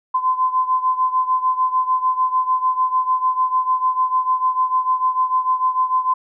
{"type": "beating tone pair", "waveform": "sine", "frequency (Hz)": [1024, 1030.7], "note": ["C6", "C6"], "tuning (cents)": [-38, -26], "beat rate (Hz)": 6.7, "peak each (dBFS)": [-17, -21], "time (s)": [0.14, 6.14], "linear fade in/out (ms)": 10, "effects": []}